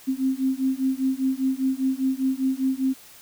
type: beating tone pair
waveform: sine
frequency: 261.6 / 266.6 Hz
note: C4 / C4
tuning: 0 / +33 cents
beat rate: 5 Hz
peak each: -24 / -24 dBFS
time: 0.07-2.94 s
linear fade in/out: 20 ms
effects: white hiss -48 dBFS RMS until 3.21 s